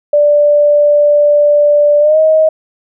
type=tone with pitch glide; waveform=sine; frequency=587.3 to 629.5 Hz; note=D5 to D#5; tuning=0 to +20 cents; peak=-5 dBFS; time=0.13-2.49 s; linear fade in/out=5 ms; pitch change=+120 cents; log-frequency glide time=2-2.18 s; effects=none

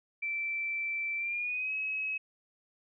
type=tone with pitch glide; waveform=sine; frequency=2334 to 2560 Hz; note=D7 to D#7; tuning=-11 to +49 cents; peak=-31 dBFS; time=0.22-2.18 s; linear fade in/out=10 ms; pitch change=+160 cents; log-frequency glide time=1.17-1.73 s; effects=none

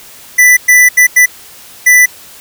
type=tone bursts at uneven times; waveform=square; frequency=1985 Hz; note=B6; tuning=8 cents sharp; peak=-3 dBFS; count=5; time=0.38-0.57 / 0.68-0.89 / 0.97-1.07 / 1.16-1.26 / 1.86-2.06 s; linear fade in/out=10 ms; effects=white hiss -35 dBFS RMS until 2.4 s

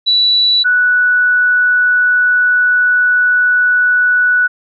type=tone pair in turn; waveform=sine; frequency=3945 / 1477.7 Hz; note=B7 / F#6; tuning=-3 / -3 cents; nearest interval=octave + perfect fourth; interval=1700 cents; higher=first; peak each=-8 dBFS; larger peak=neither; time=0.06-0.64 / 0.64-4.48 s; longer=second; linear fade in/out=20 ms; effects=none

